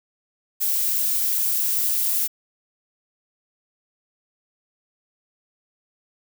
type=noise; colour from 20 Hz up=violet; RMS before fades=-22 dBFS; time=0.6-2.28 s; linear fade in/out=20 ms; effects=none